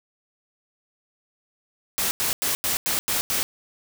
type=noise bursts; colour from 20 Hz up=white; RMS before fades=-24 dBFS; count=7; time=1.98-3.43 s; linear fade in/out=0 ms; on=130 ms; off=90 ms; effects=none